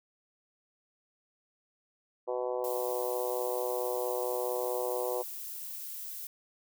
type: harmonic tone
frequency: 124.5 Hz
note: B2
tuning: 14 cents sharp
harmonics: 3 / 4 / 5 / 6 / 7 / 8 / 9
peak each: -37 / -33 / -38 / -42 / -43 / -44 / -51 dBFS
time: 2.27-5.23 s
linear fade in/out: 20 ms
type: noise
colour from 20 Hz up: violet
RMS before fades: -41 dBFS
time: 2.64-6.27 s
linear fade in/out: 2 ms
effects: none